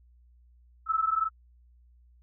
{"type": "tone pair together", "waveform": "sine", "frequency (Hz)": [1298, 1319.9], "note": ["E6", "E6"], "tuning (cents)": [-27, 2], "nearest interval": "unison", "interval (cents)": 29, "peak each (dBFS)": -27, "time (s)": [0.86, 1.3], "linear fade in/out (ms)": 50, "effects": ["added 60 Hz sine -56 dBFS peak until 2.22 s"]}